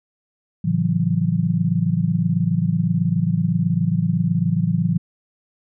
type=chord; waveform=sine; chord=F# minor seventh; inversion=first; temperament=just; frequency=111 / 138.75 / 166.5 / 185 Hz; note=A2 / C#3 / E3 / F#3; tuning=+16 / +2 / +18 / 0 cents; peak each=-24 / -25 / -19 / -23 dBFS; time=0.64-4.98 s; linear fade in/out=10 ms; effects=none